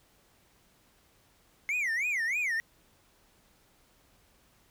triangle tone with vibrato, 2113 Hz, C7, 16 cents sharp, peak -26 dBFS, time 1.69-2.6 s, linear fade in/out 0 ms, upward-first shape sine, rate 3.2 Hz, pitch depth 290 cents each way, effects pink hiss -65 dBFS RMS until 4.7 s

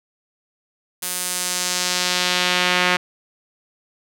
sawtooth tone with band-pass filter sweep, 180 Hz, F#3, 47 cents flat, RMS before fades -21 dBFS, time 1.02-2.97 s, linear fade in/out 10 ms, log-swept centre 12000 to 2200 Hz, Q 1.1, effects none

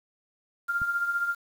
sine tone with tremolo, 1396.9 Hz, F6, in tune, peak -22 dBFS, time 0.68-1.35 s, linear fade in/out 20 ms, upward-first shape triangle, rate 15 Hz, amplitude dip 65%
click, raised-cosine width 5 ms, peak -27 dBFS, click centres 0.818 s
effects 8-bit

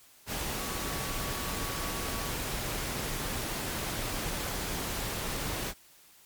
sine tone in noise, 1132 Hz, C#6, 36 cents sharp, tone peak -43 dBFS, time 0.58-2.34 s, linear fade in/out 50 ms, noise pink, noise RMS -34 dBFS, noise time 0.26-5.74 s, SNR -12 dB, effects white hiss -58 dBFS RMS until 6.25 s + MP3 96 kbps

